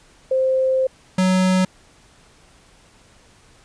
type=tone pair in turn; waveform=sine / square; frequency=523.3 / 185.93 Hz; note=C5 / F#3; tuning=0 / +9 cents; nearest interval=octave + tritone; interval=1791 cents; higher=first; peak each=-15 dBFS; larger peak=neither; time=0.31-0.87 / 1.18-1.65 s; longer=first; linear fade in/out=5 ms; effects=pink hiss -52 dBFS RMS until 3.64 s + resampled to 22050 Hz